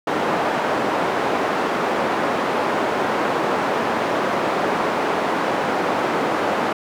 white band-pass noise, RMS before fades -21 dBFS, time 0.07-6.73 s, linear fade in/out 5 ms, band 240 to 960 Hz, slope 12 dB/octave, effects none

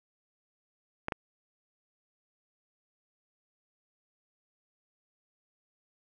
clicks, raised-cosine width 0.5 ms, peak -16 dBFS, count 2, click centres 1.084 / 1.122 s, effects none

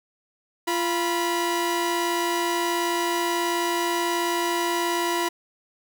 sawtooth tone pair together, 345.4 / 977.6 Hz, F4 / B5, -19 / -18 cents, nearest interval octave + tritone, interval 1801 cents, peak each -21 / -22 dBFS, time 0.67-5.29 s, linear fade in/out 10 ms, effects none

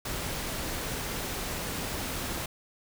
pink noise, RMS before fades -34 dBFS, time 0.05-2.46 s, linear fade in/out 5 ms, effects none

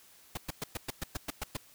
pink noise bursts, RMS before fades -35 dBFS, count 10, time 0.35-1.57 s, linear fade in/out 5 ms, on 23 ms, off 110 ms, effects white hiss -59 dBFS RMS until 1.74 s

